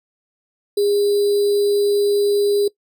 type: tone with sample-and-hold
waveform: sine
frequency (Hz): 407.5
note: G#4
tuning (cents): -33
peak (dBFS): -14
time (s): 0.77-2.68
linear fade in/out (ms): 5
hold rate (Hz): 4410
effects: noise-tail reverb RT60 0.1 s tail -21 dB re dry

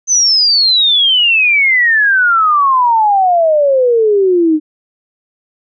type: exponential sweep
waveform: sine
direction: down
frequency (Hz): 6240 to 301.5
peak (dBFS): -7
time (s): 0.07-4.6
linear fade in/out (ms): 50
effects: none

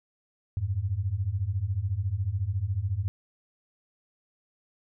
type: beating tone pair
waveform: sine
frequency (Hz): 88.9 / 102.9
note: F2 / G#2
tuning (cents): +31 / -16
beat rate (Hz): 14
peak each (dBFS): -30 / -28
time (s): 0.57-3.08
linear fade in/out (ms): 0
effects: none

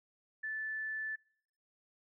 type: tone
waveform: sine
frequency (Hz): 1750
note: A6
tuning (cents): -10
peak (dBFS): -36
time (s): 0.43-1.16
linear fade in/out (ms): 10
effects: noise-tail reverb RT60 0.7 s tail -26 dB re dry

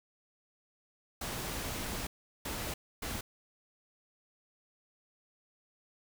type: noise bursts at uneven times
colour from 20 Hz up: pink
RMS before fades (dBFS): -38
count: 3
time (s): 1.21-2.07 / 2.45-2.74 / 3.02-3.21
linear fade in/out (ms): 5
effects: none

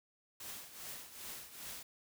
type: noise with tremolo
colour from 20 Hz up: white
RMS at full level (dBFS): -45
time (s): 0.4-1.83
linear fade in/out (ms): 5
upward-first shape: triangle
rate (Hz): 2.5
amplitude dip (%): 75
effects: none

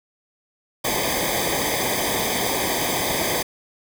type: noise with comb filter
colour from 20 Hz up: pink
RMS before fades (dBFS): -23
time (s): 0.84-3.43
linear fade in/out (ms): 10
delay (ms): 0.72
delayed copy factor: -0.95
effects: none

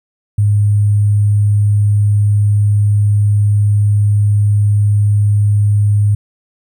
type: tone with sample-and-hold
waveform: sine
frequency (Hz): 103.2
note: G#2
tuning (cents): -10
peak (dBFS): -8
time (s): 0.38-6.15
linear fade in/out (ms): 5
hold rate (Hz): 8820
effects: none

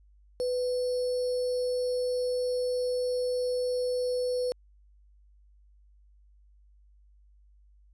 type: tone with sample-and-hold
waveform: sine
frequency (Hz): 498.4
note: B4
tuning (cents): +16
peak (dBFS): -26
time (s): 0.4-4.52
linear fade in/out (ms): 0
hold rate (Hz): 4900
effects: added 50 Hz sine -56 dBFS peak until 7.93 s + resampled to 22050 Hz

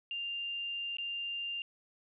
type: tone with dropouts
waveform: sine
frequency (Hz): 2794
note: F7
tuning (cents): 0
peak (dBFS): -35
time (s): 0.11-1.62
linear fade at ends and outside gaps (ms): 1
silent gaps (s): 0.969-0.984
effects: none

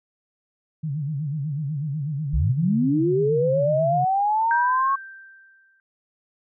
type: tone with vibrato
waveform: sine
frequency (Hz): 146.83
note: D3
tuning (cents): 0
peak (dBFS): -24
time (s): 0.83-4.05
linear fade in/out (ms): 10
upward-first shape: sine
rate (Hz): 8.1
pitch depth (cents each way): 140
type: linear sweep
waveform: sine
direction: up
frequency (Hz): 49 to 1108.7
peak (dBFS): -18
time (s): 2.33-4.96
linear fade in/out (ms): 10
type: tone with exponential decay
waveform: sine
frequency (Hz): 1568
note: G6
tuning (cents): 0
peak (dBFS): -20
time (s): 4.51-5.8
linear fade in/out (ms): 1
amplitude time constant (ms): 280
effects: none

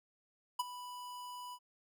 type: tone with ADSR envelope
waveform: square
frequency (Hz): 987.8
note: B5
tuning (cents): 0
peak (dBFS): -30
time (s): 0.59-1.59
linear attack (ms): 8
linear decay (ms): 26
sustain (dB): -15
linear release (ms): 59
effects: none

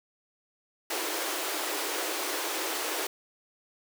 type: high-pass noise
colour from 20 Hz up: pink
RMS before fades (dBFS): -32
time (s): 0.9-3.07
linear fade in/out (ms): 5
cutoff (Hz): 300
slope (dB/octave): 96
effects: none

